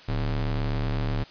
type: ring-modulated tone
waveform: square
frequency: 73.5 Hz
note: D2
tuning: 2 cents sharp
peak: -22 dBFS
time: 0.08-1.24 s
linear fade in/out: 10 ms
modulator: 39.5 Hz
effects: white hiss -48 dBFS RMS until 1.3 s + resampled to 11025 Hz